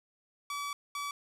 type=tone bursts at uneven times; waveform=sawtooth; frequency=1146 Hz; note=D6; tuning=43 cents flat; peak=-31 dBFS; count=2; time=0.5-0.73 / 0.95-1.11 s; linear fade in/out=2 ms; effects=low-pass 12000 Hz 12 dB/octave + 11-bit